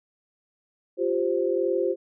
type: chord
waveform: sine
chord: F suspended second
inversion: none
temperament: equal with one note detuned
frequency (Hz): 350.4 / 392 / 523.3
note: F4 / G4 / C5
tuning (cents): +6 / 0 / 0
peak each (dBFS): -26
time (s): 0.97-1.96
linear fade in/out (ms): 50
effects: none